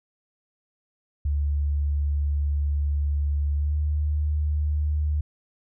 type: tone with pitch glide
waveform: sine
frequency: 72.4 to 74.87 Hz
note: D2 to D2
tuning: -24 to +34 cents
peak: -21 dBFS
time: 1.25-5.21 s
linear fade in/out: 5 ms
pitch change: +58 cents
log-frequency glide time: 3.55-3.78 s
effects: none